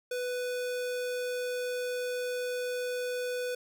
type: tone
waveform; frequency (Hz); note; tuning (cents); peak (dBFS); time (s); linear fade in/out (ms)
square; 496.1; B4; +8; -32; 0.11-3.55; 5
effects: none